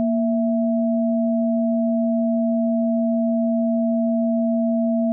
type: tone pair together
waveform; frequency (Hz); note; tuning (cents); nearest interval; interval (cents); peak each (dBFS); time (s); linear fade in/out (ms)
sine; 233.1 / 660.5; A#3 / E5; 0 / +3; octave + tritone; 1803; -18 / -23; 0-5.12; 0
effects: none